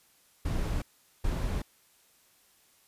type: noise bursts at uneven times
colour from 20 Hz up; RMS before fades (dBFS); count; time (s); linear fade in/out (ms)
brown; -30; 2; 0.45-0.82 / 1.24-1.62; 5
effects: white hiss -64 dBFS RMS until 2.87 s + resampled to 32000 Hz